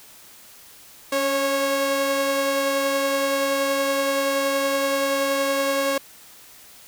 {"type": "tone pair together", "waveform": "sawtooth", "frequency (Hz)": [279.3, 548], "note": ["C#4", "C#5"], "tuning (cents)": [13, -20], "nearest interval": "octave", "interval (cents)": 1167, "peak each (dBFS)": [-24, -17], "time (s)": [1.12, 5.98], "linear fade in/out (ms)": 5, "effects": ["white hiss -47 dBFS RMS until 6.87 s"]}